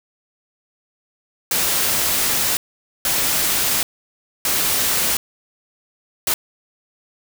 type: noise bursts at uneven times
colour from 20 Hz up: white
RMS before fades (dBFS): -19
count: 4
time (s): 1.51-2.57 / 3.05-3.83 / 4.45-5.17 / 6.27-6.34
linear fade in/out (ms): 2
effects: none